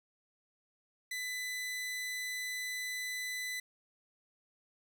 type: tone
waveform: sawtooth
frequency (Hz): 2000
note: B6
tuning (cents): +21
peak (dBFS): -33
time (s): 1.11-3.6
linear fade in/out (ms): 5
effects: none